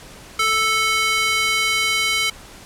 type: tone with high-pass filter sweep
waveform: square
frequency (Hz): 440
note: A4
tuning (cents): 0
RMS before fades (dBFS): -19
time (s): 0.39-2.3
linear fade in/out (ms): 5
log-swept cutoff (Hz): 1600 to 2400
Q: 1.7
effects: pink hiss -41 dBFS RMS until 2.65 s + low-pass 11000 Hz 12 dB/octave